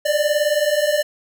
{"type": "beating tone pair", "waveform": "square", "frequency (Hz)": [583, 602], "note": ["D5", "D5"], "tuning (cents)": [-13, 43], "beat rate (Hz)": 19, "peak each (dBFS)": [-21, -19], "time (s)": [0.05, 1.03], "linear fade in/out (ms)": 10, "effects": []}